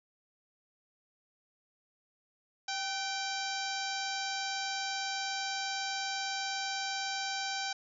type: harmonic tone with a mistuned harmonic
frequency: 784 Hz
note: G5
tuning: in tune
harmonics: 1 / 2 / 3 / 4 / 5 / 6 / 7 / 8 / 9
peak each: -38 / -40 / -43 / -44 / -42 / -43 / -43 / -46 / -50 dBFS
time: 2.68-7.73 s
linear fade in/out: 5 ms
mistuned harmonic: 2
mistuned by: -52 cents
effects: none